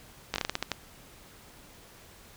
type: slowing click train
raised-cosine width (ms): 0.2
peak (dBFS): -11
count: 9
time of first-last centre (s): 0.34-0.717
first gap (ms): 19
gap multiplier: 1.25
effects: pink hiss -53 dBFS RMS until 2.36 s